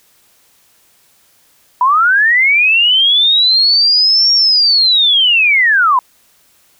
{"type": "linear two-way sweep", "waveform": "sine", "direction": "up then down", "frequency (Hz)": [965, 5588, 965], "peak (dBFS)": -7, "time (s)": [1.81, 5.99], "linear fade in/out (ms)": 2, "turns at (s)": 4.33, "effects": ["white hiss -52 dBFS RMS until 6.79 s"]}